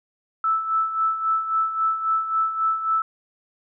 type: tone with tremolo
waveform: sine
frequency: 1315 Hz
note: E6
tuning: 5 cents flat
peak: -17 dBFS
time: 0.44-3.02 s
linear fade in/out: 2 ms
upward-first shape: sine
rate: 3.7 Hz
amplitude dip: 65%
effects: none